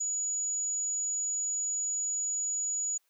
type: tone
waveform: sine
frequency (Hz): 6870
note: A8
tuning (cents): -42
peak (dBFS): -29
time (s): 0-2.98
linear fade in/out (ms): 10
effects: white hiss -74 dBFS RMS until 3.09 s + high-pass 400 Hz 12 dB/octave